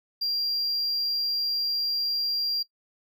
triangle tone, 4761 Hz, D8, 23 cents sharp, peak -24 dBFS, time 0.21-2.63 s, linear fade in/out 10 ms, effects noise-tail reverb RT60 0.1 s tail -21 dB re dry

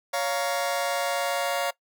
sawtooth chord, Bb minor, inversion first, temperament just, 559.4 / 699.2 / 932.3 Hz, Db5 / F5 / Bb5, +16 / +2 / 0 cents, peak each -24 / -25 / -29 dBFS, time 0.13-1.71 s, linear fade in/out 10 ms, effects noise-tail reverb RT60 0.1 s tail -20 dB re dry

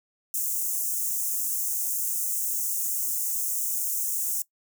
white high-pass noise, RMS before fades -28 dBFS, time 0.34-4.42 s, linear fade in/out 2 ms, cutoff 6300 Hz, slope 48 dB/octave, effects noise-tail reverb RT60 0.1 s tail -19 dB re dry

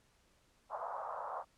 white band-pass noise, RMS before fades -42 dBFS, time 0.69-1.45 s, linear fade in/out 50 ms, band 550 to 1200 Hz, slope 48 dB/octave, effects pink hiss -71 dBFS RMS until 1.57 s + low-pass 10000 Hz 12 dB/octave

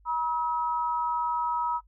sine tone pair together, 960.6 / 1283 Hz, B5 / E6, -48 / -47 cents, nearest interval perfect fourth, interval 501 cents, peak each -26 / -31 dBFS, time 0.05-1.81 s, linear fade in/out 50 ms, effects noise-tail reverb RT60 0.1 s tail -22 dB re dry + added 50 Hz sine -56 dBFS peak until 1.87 s

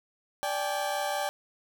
35% pulse tone cluster, 585 / 790 / 855 Hz, D5 / G5 / A5, -7 / +13 / -50 cents, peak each -31 / -30 / -34 dBFS, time 0.43-1.29 s, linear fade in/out 0 ms, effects none

